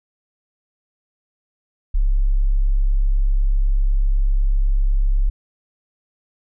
sine tone, 34 Hz, C#1, 33 cents flat, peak -13 dBFS, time 1.94-5.3 s, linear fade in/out 10 ms, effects none

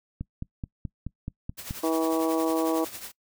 click train, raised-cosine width 5 ms, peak -20 dBFS, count 8, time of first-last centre 0.21-1.709 s, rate 4.67 Hz
white noise with tremolo, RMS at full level -37 dBFS, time 1.57-3.12 s, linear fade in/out 20 ms, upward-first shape triangle, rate 11 Hz, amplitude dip 70%
harmonic tone, 161.7 Hz, E3, 33 cents flat, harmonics 2 / 3 / 4 / 5 / 6 / 7, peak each -25 / -29 / -31 / -35 / -36 / -35 dBFS, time 1.83-2.85 s, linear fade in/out 10 ms
effects noise-tail reverb RT60 0.1 s tail -23 dB re dry

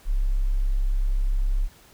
sine tone, 33.66 Hz, C1, 50 cents sharp, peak -19 dBFS, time 0.05-1.69 s, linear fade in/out 50 ms, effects pink hiss -53 dBFS RMS until 1.93 s

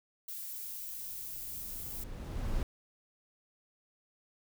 violet noise, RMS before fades -42 dBFS, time 0.28-2.04 s, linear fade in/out 5 ms
brown noise with exponential growth, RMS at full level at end -33 dBFS, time 0.51-2.63 s, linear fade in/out 1 ms, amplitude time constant 460 ms
effects none

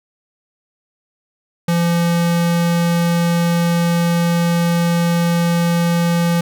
square tone, 170.7 Hz, F3, 39 cents flat, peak -14 dBFS, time 1.68-6.41 s, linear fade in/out 5 ms, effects none

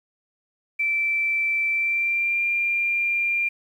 sine tone with pitch glide, 2332 to 2389 Hz, D7 to D7, -13 to +29 cents, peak -20 dBFS, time 0.79-3.49 s, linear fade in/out 10 ms, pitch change +42 cents, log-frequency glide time 1.7-2.43 s, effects 9-bit

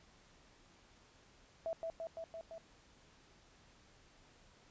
sine tone with echo, 657 Hz, E5, 6 cents flat, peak -36 dBFS, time 1.66-1.73 s, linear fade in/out 0 ms, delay 170 ms, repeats 5, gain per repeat -2 dB, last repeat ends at 2.58 s, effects pink hiss -65 dBFS RMS until 4.7 s + resampled to 16000 Hz

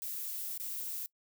violet noise with dropouts, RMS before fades -39 dBFS, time 0.02-1.06 s, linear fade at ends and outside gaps 0 ms, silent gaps 0.576-0.599 s, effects noise-tail reverb RT60 0.1 s tail -23 dB re dry

